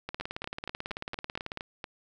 two click trains, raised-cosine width 0.3 ms, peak -20 / -19 dBFS, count 8 / 28, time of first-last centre 0.21-1.842 / 0.09-1.574 s, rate 4.29 / 18.2 Hz, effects none

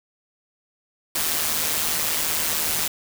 white noise with amplitude modulation, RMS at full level -21 dBFS, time 1.15-2.88 s, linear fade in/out 5 ms, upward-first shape sine, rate 156 Hz, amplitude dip 60%, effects none

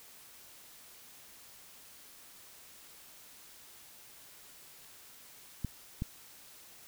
clicks, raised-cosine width 5 ms, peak -21 dBFS, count 2, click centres 5.647 / 6.021 s, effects white hiss -55 dBFS RMS until 6.87 s

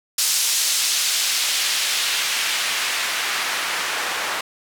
white noise with band-pass filter sweep, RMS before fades -22 dBFS, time 0.18-4.41 s, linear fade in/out 5 ms, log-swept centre 6000 to 1200 Hz, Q 0.84, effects none

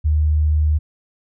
sine tone, 76.3 Hz, D#2, 33 cents flat, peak -13 dBFS, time 0.04-0.79 s, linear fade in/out 20 ms, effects none

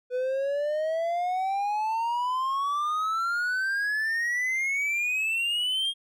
triangle exponential sweep, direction up, 493.9 to 3255 Hz, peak -23 dBFS, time 0.1-5.94 s, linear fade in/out 50 ms, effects none

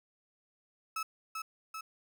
35% pulse tone with echo, 1300 Hz, E6, 24 cents flat, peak -32 dBFS, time 0.96-1.03 s, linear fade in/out 5 ms, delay 390 ms, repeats 2, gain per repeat -3 dB, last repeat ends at 1.81 s, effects none

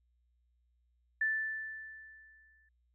sine tone with exponential decay, 1760 Hz, A6, in tune, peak -27 dBFS, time 1.21-2.69 s, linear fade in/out 5 ms, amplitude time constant 320 ms, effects added 60 Hz sine -70 dBFS peak until 2.94 s

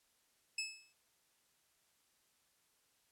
20% pulse tone with exponential decay, 2600 Hz, E7, 24 cents flat, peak -30 dBFS, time 0.58-0.93 s, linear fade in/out 5 ms, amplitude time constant 76 ms, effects white hiss -75 dBFS RMS until 3.11 s + low-pass 12000 Hz 12 dB/octave

